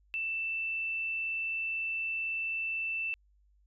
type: tone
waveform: sine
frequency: 2661 Hz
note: E7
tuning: 16 cents sharp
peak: -31 dBFS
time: 0.14-3.14 s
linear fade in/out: 0 ms
effects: added 50 Hz sine -63 dBFS peak until 3.66 s